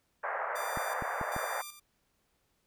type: band-pass noise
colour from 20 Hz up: pink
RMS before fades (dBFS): -35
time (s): 0.23-1.62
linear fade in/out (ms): 10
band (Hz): 520 to 1900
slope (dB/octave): 48
type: tone with tremolo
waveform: 5% pulse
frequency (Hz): 1188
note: D6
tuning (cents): +20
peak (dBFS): -30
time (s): 0.55-1.8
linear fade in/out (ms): 10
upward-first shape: square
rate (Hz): 1.3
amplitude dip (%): 65
type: clicks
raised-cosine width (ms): 3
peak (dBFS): -25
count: 4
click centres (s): 0.773 / 1.023 / 1.213 / 1.364
effects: pink hiss -75 dBFS RMS until 2.66 s